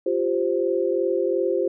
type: chord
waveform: sine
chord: F suspended second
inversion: none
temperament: equal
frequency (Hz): 349.2 / 392 / 523.3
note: F4 / G4 / C5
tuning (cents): 0 / 0 / 0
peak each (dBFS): -24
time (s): 0.06-1.68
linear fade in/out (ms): 5
effects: none